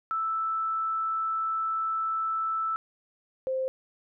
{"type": "tone pair in turn", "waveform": "sine", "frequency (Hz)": [1318.5, 523.2], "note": ["E6", "C5"], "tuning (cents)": [0, 0], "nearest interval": "octave + major third", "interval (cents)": 1600, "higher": "first", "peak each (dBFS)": -26, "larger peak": "neither", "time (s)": [[0.11, 2.76], [3.47, 3.68]], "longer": "first", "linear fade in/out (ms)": 0, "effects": []}